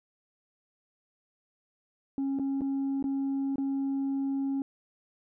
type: tone with dropouts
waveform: sine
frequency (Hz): 273.3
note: C#4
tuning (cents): -24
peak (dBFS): -25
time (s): 2.18-4.62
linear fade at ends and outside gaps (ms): 1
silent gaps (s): 2.388-2.396 / 2.609-2.617 / 3.026-3.041 / 3.558-3.582
effects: tanh soft clip ceiling -26 dBFS